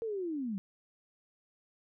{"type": "linear sweep", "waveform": "sine", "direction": "down", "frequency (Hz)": [466.2, 184.4], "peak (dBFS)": -33, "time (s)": [0.02, 0.58], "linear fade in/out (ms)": 0, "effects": []}